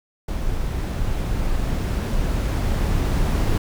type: noise with level ramp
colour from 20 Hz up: brown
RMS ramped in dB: -25 to -18 dBFS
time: 0.28-3.58 s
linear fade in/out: 5 ms
effects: none